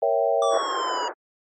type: chord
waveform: sine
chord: A# diminished seventh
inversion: none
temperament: equal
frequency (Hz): 466.2 / 554.4 / 659.3 / 784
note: A#4 / C#5 / E5 / G5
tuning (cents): 0 / 0 / 0 / 0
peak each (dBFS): -25 / -23 / -23 / -26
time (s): 0.02-0.58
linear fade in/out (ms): 5
type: linear sweep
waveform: square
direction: down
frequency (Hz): 1174.7 to 959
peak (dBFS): -26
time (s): 0.42-1.08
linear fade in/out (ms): 2
type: band-pass noise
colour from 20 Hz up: pink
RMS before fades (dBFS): -30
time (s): 0.5-1.14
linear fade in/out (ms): 50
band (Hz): 350 to 1700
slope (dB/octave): 48
effects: MP3 32 kbps